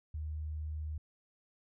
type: tone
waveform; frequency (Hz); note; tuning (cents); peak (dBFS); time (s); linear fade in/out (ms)
sine; 76.9; D#2; -20; -36; 0.14-0.98; 5
effects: none